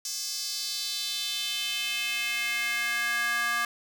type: tone with high-pass filter sweep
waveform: square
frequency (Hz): 236.2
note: A#3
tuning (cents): +23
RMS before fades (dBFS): -30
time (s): 0.05-3.65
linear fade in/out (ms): 2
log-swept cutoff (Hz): 5700 to 1400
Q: 3.1
effects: none